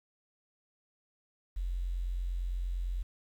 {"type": "tone with quantisation", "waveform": "sine", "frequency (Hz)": 44.4, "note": "F1", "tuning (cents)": 29, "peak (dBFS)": -31, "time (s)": [1.56, 3.03], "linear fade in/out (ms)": 10, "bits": 10, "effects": []}